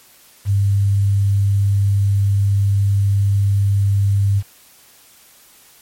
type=tone with quantisation; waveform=sine; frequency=99.7 Hz; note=G2; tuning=30 cents sharp; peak=-12 dBFS; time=0.45-4.43 s; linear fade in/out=50 ms; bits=7; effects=white hiss -48 dBFS RMS until 5.81 s + MP3 64 kbps